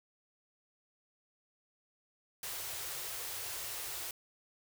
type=band-stop noise; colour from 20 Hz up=white; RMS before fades=-41 dBFS; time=2.43-4.11 s; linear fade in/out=2 ms; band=150 to 320 Hz; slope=96 dB/octave; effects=none